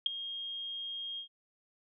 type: tone with ADSR envelope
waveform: sine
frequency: 3240 Hz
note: G#7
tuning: 43 cents flat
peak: -21 dBFS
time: 0.06-1.28 s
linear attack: 3 ms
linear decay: 9 ms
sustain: -16 dB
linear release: 97 ms
effects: none